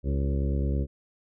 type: harmonic tone with a mistuned harmonic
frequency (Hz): 69.3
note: C#2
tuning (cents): 0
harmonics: 1 / 2 / 3 / 4 / 5 / 6 / 7 / 8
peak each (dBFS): -25 / -31 / -35 / -37 / -39 / -41 / -42 / -43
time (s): 0.03-0.87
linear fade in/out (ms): 50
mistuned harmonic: 6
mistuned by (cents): -23
effects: none